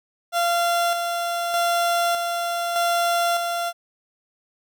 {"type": "tone with tremolo", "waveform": "30% pulse", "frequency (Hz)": 689, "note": "F5", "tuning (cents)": -24, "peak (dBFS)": -16, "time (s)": [0.32, 3.73], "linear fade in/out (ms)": 50, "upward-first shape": "square", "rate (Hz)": 0.82, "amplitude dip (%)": 40, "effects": []}